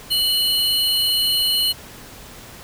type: tone pair together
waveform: square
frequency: 2966 / 4195 Hz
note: F#7 / C8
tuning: +4 / +4 cents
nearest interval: tritone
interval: 600 cents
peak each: -20 dBFS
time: 0.1-1.73 s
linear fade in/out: 20 ms
effects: pink hiss -40 dBFS RMS until 2.63 s